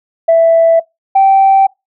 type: tone pair in turn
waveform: sine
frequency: 661 / 777.5 Hz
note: E5 / G5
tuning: +5 / -14 cents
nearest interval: minor third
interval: 281 cents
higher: second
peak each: -3 dBFS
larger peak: neither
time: 0.28-0.8 / 1.15-1.67 s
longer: neither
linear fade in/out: 10 ms
effects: noise-tail reverb RT60 0.2 s tail -24 dB re dry + tanh soft clip ceiling -1 dBFS